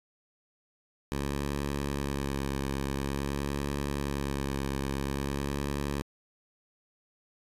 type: tone with vibrato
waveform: 10% pulse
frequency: 69.6 Hz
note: C#2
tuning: 8 cents sharp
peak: -22 dBFS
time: 1.12-6.02 s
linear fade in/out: 0 ms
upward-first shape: sine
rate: 0.48 Hz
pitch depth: 30 cents each way
effects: resampled to 32000 Hz